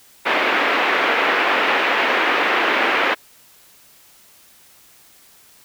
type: band-pass noise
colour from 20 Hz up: white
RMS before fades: -18 dBFS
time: 0.25-3.15 s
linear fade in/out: 20 ms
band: 290 to 2500 Hz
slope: 24 dB/octave
effects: white hiss -50 dBFS RMS until 5.64 s